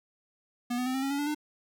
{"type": "tone with pitch steps", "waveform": "square", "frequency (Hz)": [242.6, 250, 257.6, 265.5, 273.6, 281.9, 290.5, 299.4], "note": ["B3", "B3", "C4", "C4", "C#4", "C#4", "D4", "D4"], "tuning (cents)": [-31, 21, -27, 25, -23, 29, -19, 33], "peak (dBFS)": -29, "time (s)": [0.7, 1.348], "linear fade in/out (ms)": 10, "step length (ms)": 81, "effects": []}